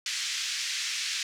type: band-pass noise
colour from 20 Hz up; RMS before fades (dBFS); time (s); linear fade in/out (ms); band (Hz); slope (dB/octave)
white; -32; 0.06-1.23; 2; 1800 to 6300; 24
effects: none